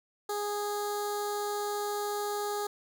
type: tone with notch filter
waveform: 15% pulse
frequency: 413.1 Hz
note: G#4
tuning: 9 cents flat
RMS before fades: -33 dBFS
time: 0.29-2.67 s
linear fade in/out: 5 ms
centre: 2300 Hz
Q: 0.66
effects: none